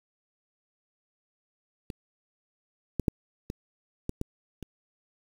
clicks, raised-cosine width 3 ms, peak -23 / -14 / -10 / -21 / -17 / -17 / -26 dBFS, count 7, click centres 1.902 / 2.997 / 3.082 / 3.501 / 4.094 / 4.214 / 4.627 s, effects 7-bit

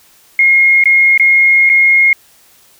sine tone with dropouts, 2147 Hz, C7, 44 cents sharp, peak -5 dBFS, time 0.39-2.13 s, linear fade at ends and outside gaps 2 ms, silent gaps 0.839-0.856 / 1.177-1.197 / 1.693-1.698 s, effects white hiss -47 dBFS RMS until 2.79 s

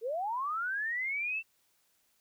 sine linear sweep, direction up, 422.8 to 2699 Hz, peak -31 dBFS, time 0.01-1.43 s, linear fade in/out 50 ms, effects white hiss -72 dBFS RMS until 2.2 s

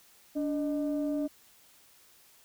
sine tone pair together, 290.3 / 615.1 Hz, D4 / D#5, -20 / -20 cents, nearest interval octave + minor second, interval 1300 cents, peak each -28 / -34 dBFS, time 0.35-1.28 s, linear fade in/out 20 ms, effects tanh soft clip ceiling -23 dBFS + white hiss -60 dBFS RMS until 2.44 s

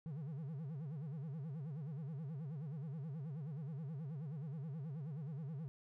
triangle tone with vibrato, 148.2 Hz, D3, 16 cents sharp, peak -40 dBFS, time 0.06-5.68 s, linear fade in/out 0 ms, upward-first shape sine, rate 9.4 Hz, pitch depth 220 cents each way, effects none

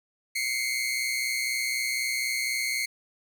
sawtooth tone pair together, 2093 / 2217 Hz, C7 / C#7, 0 / 0 cents, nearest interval minor second, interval 100 cents, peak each -26 / -26 dBFS, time 0.35-2.86 s, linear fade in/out 10 ms, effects none

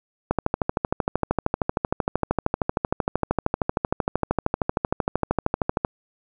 click train, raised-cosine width 1 ms, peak -6 dBFS, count 73, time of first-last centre 0.31-5.848 s, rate 13 Hz, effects none

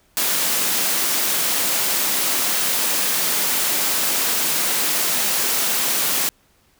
white high-pass noise, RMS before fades -20 dBFS, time 0.17-6.29 s, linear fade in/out 0 ms, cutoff 160 Hz, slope 24 dB/octave, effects pink hiss -59 dBFS RMS until 6.79 s

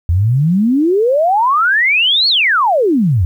sine exponential two-way sweep, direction up then down, 80.5 to 4474 to 80.5 Hz, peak -9 dBFS, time 0.09-3.25 s, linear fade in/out 0 ms, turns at 2.28 s, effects 8-bit

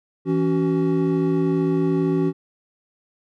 triangle tone cluster, 165.6 / 278.8 / 376.6 Hz, E3 / C#4 / F#4, +8 / +10 / +31 cents, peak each -20 dBFS, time 0.25-2.33 s, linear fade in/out 50 ms, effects none

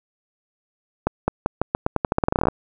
accelerating click train, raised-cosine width 1 ms, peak -4 dBFS, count 20, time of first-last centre 1.07-2.485 s, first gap 210 ms, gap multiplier 0.86, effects none

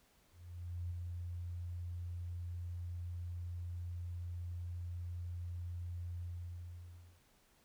sine tone with ADSR envelope, 87.31 Hz, F2, in tune, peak -37 dBFS, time 0.31-7.22 s, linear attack 600 ms, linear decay 5 ms, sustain -3 dB, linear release 1000 ms, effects pink hiss -70 dBFS RMS until 7.64 s

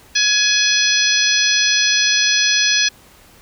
harmonic tone, 841 Hz, G#5, 22 cents sharp, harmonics 2 / 3 / 4 / 5 / 6 / 7, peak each -20 / -20 / -20 / -20 / -20 / -20 dBFS, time 0.15-2.89 s, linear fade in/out 10 ms, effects pink hiss -47 dBFS RMS until 3.41 s

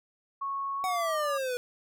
sine tone with pitch glide, 1102 to 1194.8 Hz, C#6 to D6, -11 to +29 cents, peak -30 dBFS, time 0.41-1.38 s, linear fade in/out 10 ms, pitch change +140 cents, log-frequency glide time 0.76-1.19 s
square exponential sweep, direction down, 754 to 485.1 Hz, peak -30 dBFS, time 0.84-1.57 s, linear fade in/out 0 ms
effects none

